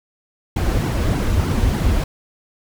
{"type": "noise with flanger", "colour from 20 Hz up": "brown", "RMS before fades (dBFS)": -18, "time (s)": [0.56, 2.04], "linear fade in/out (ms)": 5, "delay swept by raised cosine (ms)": [1.6, 7.3], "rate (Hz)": 3.3, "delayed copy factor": -0.95, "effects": []}